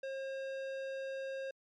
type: tone with tanh clipping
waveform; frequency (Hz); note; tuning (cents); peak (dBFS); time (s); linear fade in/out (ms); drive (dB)
sine; 537; C5; +45; -40; 0.03-1.51; 5; 15
effects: MP3 96 kbps